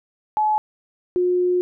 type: tone pair in turn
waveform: sine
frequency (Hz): 855 / 359.5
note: A5 / F#4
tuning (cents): -50 / -50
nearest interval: octave + minor third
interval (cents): 1500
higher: first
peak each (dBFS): -16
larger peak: neither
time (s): 0.37-0.58 / 1.16-1.61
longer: second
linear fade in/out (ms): 0
effects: none